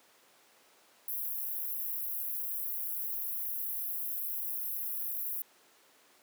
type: high-pass noise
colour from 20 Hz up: white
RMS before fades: -36 dBFS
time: 1.08-5.42 s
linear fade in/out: 2 ms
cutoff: 11000 Hz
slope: 96 dB/octave
effects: pink hiss -62 dBFS RMS until 6.22 s + high-pass 400 Hz 12 dB/octave